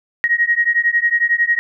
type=beating tone pair; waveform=sine; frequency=1880 / 1891 Hz; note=A#6 / A#6; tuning=+14 / +24 cents; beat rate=11 Hz; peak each=-16 dBFS; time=0.24-1.59 s; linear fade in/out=0 ms; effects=none